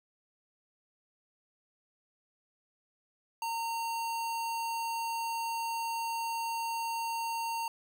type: tone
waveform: square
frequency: 918 Hz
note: A#5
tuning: 27 cents flat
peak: -33 dBFS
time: 3.42-7.68 s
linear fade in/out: 2 ms
effects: 11-bit